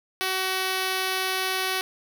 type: tone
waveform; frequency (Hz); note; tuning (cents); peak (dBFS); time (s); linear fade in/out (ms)
5% pulse; 376.6; F#4; +31; -13; 0.21-1.81; 0
effects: none